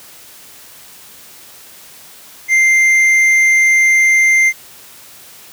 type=tone with tanh clipping; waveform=sine; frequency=2093 Hz; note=C7; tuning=in tune; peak=-9 dBFS; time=2.48-4.53 s; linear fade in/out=50 ms; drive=7 dB; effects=white hiss -39 dBFS RMS until 5.52 s + high-pass 60 Hz 12 dB/octave